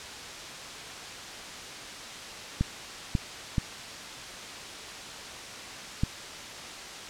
clicks, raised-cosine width 5 ms, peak -12 dBFS, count 4, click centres 2.61 / 3.152 / 3.582 / 6.035 s, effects white hiss -40 dBFS RMS until 7.09 s + low-pass 6000 Hz 12 dB/octave

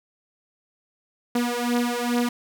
sawtooth beating tone pair, 240 / 242.4 Hz, B3 / B3, -49 / -32 cents, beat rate 2.4 Hz, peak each -21 dBFS, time 1.35-2.29 s, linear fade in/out 5 ms, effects none

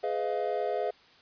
triangle chord, F half-diminished seventh, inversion first, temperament just, 419.1 / 502.9 / 628.6 / 698.5 Hz, Ab4 / Cb5 / Eb5 / F5, +16 / +31 / +18 / 0 cents, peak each -31 / -32 / -32 / -31 dBFS, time 0.03-0.91 s, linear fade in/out 10 ms, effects white hiss -58 dBFS RMS until 1.21 s + resampled to 11025 Hz

